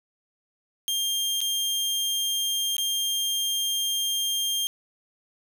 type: tone with dropouts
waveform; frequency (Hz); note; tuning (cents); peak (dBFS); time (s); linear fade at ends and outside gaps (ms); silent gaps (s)
sawtooth; 3200; G7; +35; -21; 0.88-4.67; 0; 1.406-1.414 / 2.767-2.782
effects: none